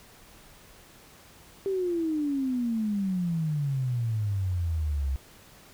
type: exponential sweep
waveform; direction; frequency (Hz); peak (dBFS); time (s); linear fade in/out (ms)
sine; down; 396 to 65.41; -25; 1.66-5.16; 0
effects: pink hiss -53 dBFS RMS until 5.73 s